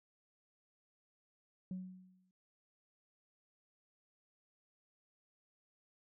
sine tone with exponential decay, 185 Hz, F#3, in tune, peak -36 dBFS, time 1.71-2.31 s, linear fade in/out 2 ms, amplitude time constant 130 ms, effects tanh soft clip ceiling -36 dBFS

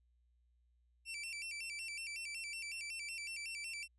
sawtooth tone with vibrato, 2506 Hz, D#7, 12 cents sharp, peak -39 dBFS, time 1.05-3.88 s, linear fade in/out 50 ms, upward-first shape square, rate 5.4 Hz, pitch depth 130 cents each way, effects added 60 Hz sine -70 dBFS peak until 3.98 s + resampled to 24000 Hz

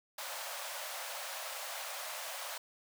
pink high-pass noise, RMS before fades -42 dBFS, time 0.18-2.58 s, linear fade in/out 5 ms, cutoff 530 Hz, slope 96 dB/octave, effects none

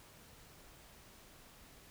silence, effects pink hiss -59 dBFS RMS until 1.9 s

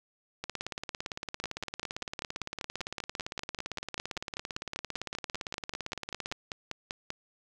two click trains, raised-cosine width 0.2 ms, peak -18 / -18 dBFS, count 105 / 30, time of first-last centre 0.44-6.316 / 1.44-7.104 s, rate 17.7 / 5.12 Hz, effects none

